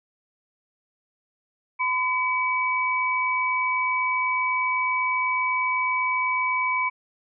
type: tone pair together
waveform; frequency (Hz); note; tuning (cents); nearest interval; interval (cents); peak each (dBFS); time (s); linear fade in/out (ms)
sine; 1015 / 2277; B5 / C#7; +47 / +46; octave + major second; 1399; -24; 1.79-6.9; 20
effects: none